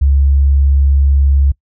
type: tone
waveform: sine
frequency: 69.3 Hz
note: C#2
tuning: in tune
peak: -7 dBFS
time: 0.01-1.52 s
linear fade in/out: 10 ms
effects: noise-tail reverb RT60 0.1 s tail -23 dB re dry